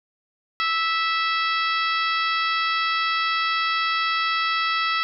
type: harmonic tone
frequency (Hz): 656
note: E5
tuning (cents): -9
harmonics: 2 / 3 / 4 / 5 / 6 / 7 / 8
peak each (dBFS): -23 / -27 / -29 / -31 / -33 / -34 / -35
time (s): 0.6-5.03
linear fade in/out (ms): 0
effects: none